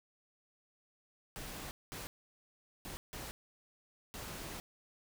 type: noise bursts at uneven times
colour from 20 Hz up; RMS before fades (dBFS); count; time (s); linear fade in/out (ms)
pink; -45; 5; 1.36-1.71 / 1.92-2.07 / 2.85-2.97 / 3.13-3.31 / 4.14-4.6; 0
effects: none